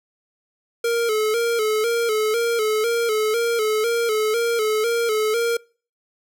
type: tone with vibrato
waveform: square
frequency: 448.6 Hz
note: A4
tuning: 34 cents sharp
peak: -19 dBFS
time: 0.84-5.57 s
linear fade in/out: 5 ms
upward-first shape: square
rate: 2 Hz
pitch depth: 70 cents each way
effects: noise-tail reverb RT60 0.4 s tail -25 dB re dry